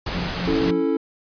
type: noise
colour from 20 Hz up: pink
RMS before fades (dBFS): -27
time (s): 0.06-0.71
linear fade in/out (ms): 5
type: tone with tremolo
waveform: triangle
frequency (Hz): 176.7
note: F3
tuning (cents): +21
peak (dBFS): -22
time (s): 0.14-0.85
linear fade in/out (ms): 10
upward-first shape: triangle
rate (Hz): 4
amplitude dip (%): 90
type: chord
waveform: triangle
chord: A major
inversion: first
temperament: equal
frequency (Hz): 277.2 / 329.6 / 440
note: C#4 / E4 / A4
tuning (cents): 0 / 0 / 0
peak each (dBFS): -21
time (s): 0.47-0.97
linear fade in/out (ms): 5
effects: resampled to 11025 Hz